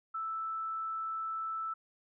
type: tone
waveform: sine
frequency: 1318.5 Hz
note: E6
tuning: in tune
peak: -34 dBFS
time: 0.14-1.74 s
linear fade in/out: 10 ms
effects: none